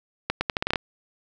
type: accelerating click train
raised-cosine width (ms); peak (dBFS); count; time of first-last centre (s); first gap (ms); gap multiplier
0.3; -7; 9; 0.3-0.758; 110; 0.8
effects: none